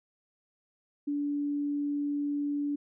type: tone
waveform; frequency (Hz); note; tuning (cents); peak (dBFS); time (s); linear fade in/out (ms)
sine; 288.9; D4; -28; -28; 1.07-2.76; 10
effects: none